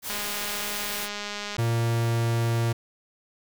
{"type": "noise", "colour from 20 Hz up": "white", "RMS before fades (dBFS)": -33, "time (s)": [0.02, 1.09], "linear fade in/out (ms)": 50}
{"type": "click train", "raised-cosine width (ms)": 0.2, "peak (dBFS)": -16, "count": 303, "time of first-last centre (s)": [0.1, 1.566], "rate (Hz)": 206}
{"type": "tone", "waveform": "45% pulse", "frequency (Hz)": 116.2, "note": "A#2", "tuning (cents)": -5, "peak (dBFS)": -22, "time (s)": [1.58, 2.73], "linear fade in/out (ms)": 10}
{"effects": []}